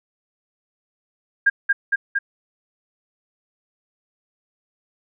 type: tone with echo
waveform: sine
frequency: 1613 Hz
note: G6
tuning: 49 cents sharp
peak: -11 dBFS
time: 1.46-1.5 s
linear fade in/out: 10 ms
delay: 230 ms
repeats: 3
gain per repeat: -2 dB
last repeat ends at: 2.19 s
effects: none